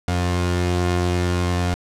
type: tone pair together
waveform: sawtooth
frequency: 88.85 / 354.8 Hz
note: F2 / F4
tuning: +30 / +27 cents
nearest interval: 2 octaves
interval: 2397 cents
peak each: -15 / -23 dBFS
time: 0.08-1.74 s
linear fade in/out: 0 ms
effects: low-pass 9000 Hz 12 dB/octave